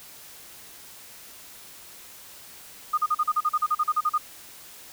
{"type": "tone bursts", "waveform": "sine", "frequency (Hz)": 1228, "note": "D#6", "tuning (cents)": -23, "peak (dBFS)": -19, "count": 15, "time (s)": [2.93, 4.181], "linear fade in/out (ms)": 10, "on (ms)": 47, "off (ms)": 39, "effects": ["white hiss -46 dBFS RMS until 4.92 s"]}